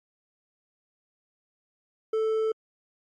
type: tone with hard clipping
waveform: triangle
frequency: 440 Hz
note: A4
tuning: in tune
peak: -24 dBFS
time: 2.13-2.52 s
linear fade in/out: 5 ms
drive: 7 dB
effects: MP3 48 kbps